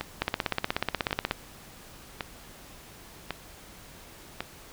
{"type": "two click trains", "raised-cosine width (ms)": 0.3, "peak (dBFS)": [-14, -9], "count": [5, 19], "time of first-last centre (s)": [[0.01, 4.406], [0.22, 1.311]], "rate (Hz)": [0.91, 16.5], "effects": ["pink hiss -49 dBFS RMS until 4.72 s"]}